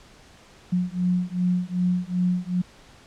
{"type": "beating tone pair", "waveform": "sine", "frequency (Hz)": [178.6, 181.2], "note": ["F3", "F#3"], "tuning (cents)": [39, -36], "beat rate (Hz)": 2.6, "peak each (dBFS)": -24, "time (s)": [0.72, 2.62], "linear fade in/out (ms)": 10, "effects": ["pink hiss -51 dBFS RMS until 3.06 s", "low-pass 7000 Hz 12 dB/octave"]}